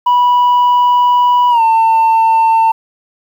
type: tone with pitch glide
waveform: sine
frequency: 980 to 898.7 Hz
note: B5 to A5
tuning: -14 to +36 cents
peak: -4 dBFS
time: 0.06-2.72 s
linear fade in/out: 10 ms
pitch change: -150 cents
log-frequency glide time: 1.5-1.62 s
effects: tanh soft clip ceiling -6 dBFS + 7-bit